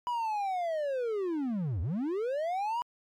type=linear two-way sweep; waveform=triangle; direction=down then up; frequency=987.8 to 74.1 to 987.8 Hz; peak=-27 dBFS; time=0.07-2.82 s; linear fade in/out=0 ms; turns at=1.81 s; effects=MP3 96 kbps